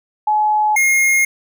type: tone pair in turn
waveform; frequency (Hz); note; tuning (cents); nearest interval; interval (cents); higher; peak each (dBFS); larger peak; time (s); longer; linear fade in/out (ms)
sine / square; 850 / 2142; G#5 / C7; +40 / +40; octave + major third; 1600; second; -12; neither; 0.27-0.76 / 0.76-1.25; neither; 5
effects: none